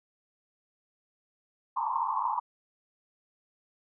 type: band-pass noise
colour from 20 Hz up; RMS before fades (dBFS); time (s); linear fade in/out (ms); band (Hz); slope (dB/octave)
pink; -30; 1.76-2.4; 10; 870 to 1100; 96
effects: none